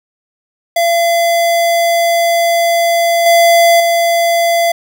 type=tone with level steps; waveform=square; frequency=680 Hz; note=F5; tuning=46 cents flat; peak=-10 / -6 / -10 dBFS; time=0.76-4.72 s; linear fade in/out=5 ms; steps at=3.26 / 3.8 s; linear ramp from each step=2 ms; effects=none